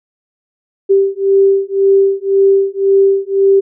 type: beating tone pair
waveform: sine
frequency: 390.8 / 392.7 Hz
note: G4 / G4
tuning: -5 / +3 cents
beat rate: 1.9 Hz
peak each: -11 dBFS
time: 0.89-3.61 s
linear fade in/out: 20 ms
effects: none